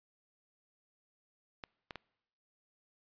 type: clicks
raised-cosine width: 0.3 ms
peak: -26 dBFS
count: 3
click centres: 1.638 / 1.908 / 1.957 s
effects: noise-tail reverb RT60 0.9 s tail -25 dB re dry + resampled to 11025 Hz